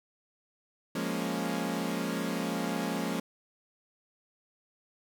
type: chord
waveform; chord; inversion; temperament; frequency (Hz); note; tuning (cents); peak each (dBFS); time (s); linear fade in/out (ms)
sawtooth; Bb minor seventh; second; equal; 174.61 / 207.7 / 233.1 / 277.2; F3 / Ab3 / Bb3 / Db4; 0 / 0 / 0 / 0; -32; 0.95-3.2; 5
effects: none